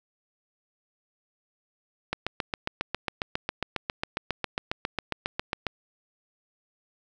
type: click train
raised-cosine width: 0.3 ms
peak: -11 dBFS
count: 27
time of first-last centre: 2.13-5.667 s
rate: 7.35 Hz
effects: none